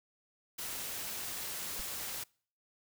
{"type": "noise", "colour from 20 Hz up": "white", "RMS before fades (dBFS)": -40, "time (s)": [0.58, 2.24], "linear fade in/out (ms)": 10}
{"type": "noise with exponential decay", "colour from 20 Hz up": "brown", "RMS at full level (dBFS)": -39, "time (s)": [1.79, 1.89], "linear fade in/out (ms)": 1, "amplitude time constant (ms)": 21}
{"effects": ["noise-tail reverb RT60 0.5 s tail -26 dB re dry"]}